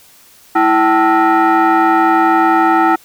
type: tone with frequency modulation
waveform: sine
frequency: 218.3 Hz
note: A3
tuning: 13 cents flat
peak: -7 dBFS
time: 0.55-2.96 s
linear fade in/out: 10 ms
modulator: 548 Hz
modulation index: 2.3
effects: tanh soft clip ceiling -3 dBFS + white hiss -45 dBFS RMS until 3.04 s